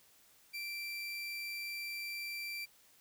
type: tone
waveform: 30% pulse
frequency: 2349 Hz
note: D7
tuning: in tune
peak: -37 dBFS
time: 0.53-2.66 s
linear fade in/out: 20 ms
effects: white hiss -65 dBFS RMS until 3 s